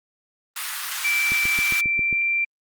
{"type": "high-pass noise", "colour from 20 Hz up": "pink", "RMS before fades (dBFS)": -29, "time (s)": [0.56, 1.81], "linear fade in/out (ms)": 5, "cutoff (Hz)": 1200, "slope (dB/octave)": 24}
{"type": "tone with pitch glide", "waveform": "sine", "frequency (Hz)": [2334, 2358], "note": ["D7", "D7"], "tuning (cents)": [-11, 6], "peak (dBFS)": -19, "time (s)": [1.04, 2.45], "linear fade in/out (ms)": 10, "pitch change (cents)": 17, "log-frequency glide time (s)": [1.5, 2.21]}
{"type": "click train", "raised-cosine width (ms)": 3, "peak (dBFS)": -21, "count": 7, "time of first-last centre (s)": [1.32, 2.128], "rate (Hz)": 7.43}
{"effects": ["Opus 32 kbps"]}